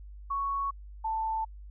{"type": "tone pair in turn", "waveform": "sine", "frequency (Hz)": [1111, 884.9], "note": ["C#6", "A5"], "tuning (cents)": [4, 10], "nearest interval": "major third", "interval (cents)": 394, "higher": "first", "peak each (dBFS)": -28, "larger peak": "neither", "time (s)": [[0.3, 0.71], [1.04, 1.45]], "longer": "neither", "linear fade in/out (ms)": 10, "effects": ["added 50 Hz sine -43 dBFS peak until 1.7 s"]}